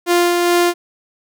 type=tone with tremolo; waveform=sawtooth; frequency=349.2 Hz; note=F4; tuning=in tune; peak=-7 dBFS; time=0.06-0.74 s; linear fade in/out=50 ms; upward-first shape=sine; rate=2.4 Hz; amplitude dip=30%; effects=none